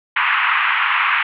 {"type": "band-pass noise", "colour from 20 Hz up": "pink", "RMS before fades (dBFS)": -17, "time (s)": [0.16, 1.23], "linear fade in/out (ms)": 5, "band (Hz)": [980, 2800], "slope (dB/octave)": 48, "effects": []}